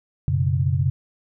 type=chord; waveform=sine; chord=F# suspended fourth; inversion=none; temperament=equal; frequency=92.5 / 123.47 / 138.59 Hz; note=F#2 / B2 / C#3; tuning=0 / 0 / 0 cents; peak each=-22 / -24 / -21 dBFS; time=0.28-0.9 s; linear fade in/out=0 ms; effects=none